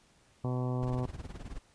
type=harmonic tone; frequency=125.8 Hz; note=B2; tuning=32 cents sharp; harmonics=1 / 2 / 3 / 4 / 5 / 6 / 7 / 8 / 9; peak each=-31 / -37 / -41 / -43 / -45 / -47 / -48 / -49 / -50 dBFS; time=0.44-1.06 s; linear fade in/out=5 ms
type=noise with tremolo; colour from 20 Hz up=brown; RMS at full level=-39 dBFS; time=0.82-1.59 s; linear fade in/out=10 ms; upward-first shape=sine; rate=19 Hz; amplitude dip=85%
effects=pink hiss -65 dBFS RMS until 1.74 s + resampled to 22050 Hz